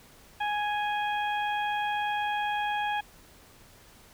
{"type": "harmonic tone with a mistuned harmonic", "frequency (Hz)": 832, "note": "G#5", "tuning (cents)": 3, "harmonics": [1, 2, 3, 4], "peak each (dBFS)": [-28, -34, -38, -40], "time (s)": [0.4, 3.01], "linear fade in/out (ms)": 10, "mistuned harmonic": 4, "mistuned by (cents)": -29, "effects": ["pink hiss -55 dBFS RMS until 4.13 s"]}